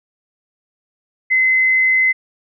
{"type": "tone", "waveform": "sine", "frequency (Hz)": 2048, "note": "C7", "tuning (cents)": -38, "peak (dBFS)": -11, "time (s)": [1.3, 2.13], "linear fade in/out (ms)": 20, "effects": []}